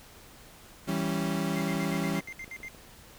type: chord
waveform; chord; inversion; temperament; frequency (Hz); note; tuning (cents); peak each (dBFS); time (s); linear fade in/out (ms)
35% pulse; C# diminished; first; equal; 164.81 / 196 / 277.2; E3 / G3 / C#4; 0 / 0 / 0; -30 / -30 / -32; 0.87-2.21; 20
type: tone bursts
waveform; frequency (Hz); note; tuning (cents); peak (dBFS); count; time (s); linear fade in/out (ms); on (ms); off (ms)
triangle; 2093; C7; 0; -36; 10; 1.56-2.683; 0; 52; 67
type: clicks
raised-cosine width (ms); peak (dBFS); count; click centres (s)
2; -37; 10; 1.762 / 1.894 / 2.065 / 2.137 / 2.286 / 2.443 / 2.479 / 2.603 / 2.648 / 2.748
effects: pink hiss -52 dBFS RMS until 3.18 s